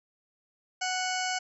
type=harmonic tone with a mistuned harmonic; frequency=740 Hz; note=F#5; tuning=in tune; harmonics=1 / 2 / 3 / 4 / 6 / 7 / 8 / 9 / 10; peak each=-32 / -35 / -37 / -38 / -40 / -40 / -41 / -42 / -42 dBFS; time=0.81-1.39 s; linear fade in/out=10 ms; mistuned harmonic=9; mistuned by=-33 cents; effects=none